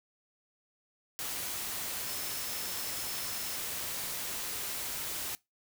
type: tone in noise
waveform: sine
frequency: 5274 Hz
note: E8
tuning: in tune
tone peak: -46 dBFS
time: 2.07-3.56 s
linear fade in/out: 0 ms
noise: white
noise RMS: -37 dBFS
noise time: 1.19-5.35 s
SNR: -12 dB
effects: noise-tail reverb RT60 0.2 s tail -22 dB re dry